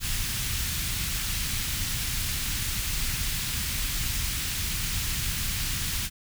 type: band-stop noise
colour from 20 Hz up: pink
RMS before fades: -29 dBFS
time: 0-6.1 s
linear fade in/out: 50 ms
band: 130 to 2200 Hz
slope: 12 dB/octave
effects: none